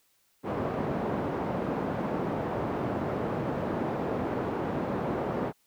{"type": "band-pass noise", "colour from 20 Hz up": "pink", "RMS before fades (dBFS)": -31, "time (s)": [0.43, 5.53], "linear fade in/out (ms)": 50, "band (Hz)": [160, 840], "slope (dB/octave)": 12, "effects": ["white hiss -69 dBFS RMS until 5.66 s"]}